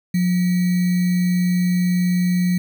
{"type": "tone with sample-and-hold", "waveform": "sine", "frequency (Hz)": 179.2, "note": "F3", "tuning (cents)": 45, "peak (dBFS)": -15, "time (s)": [0.14, 2.58], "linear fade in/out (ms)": 5, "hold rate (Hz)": 2100, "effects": []}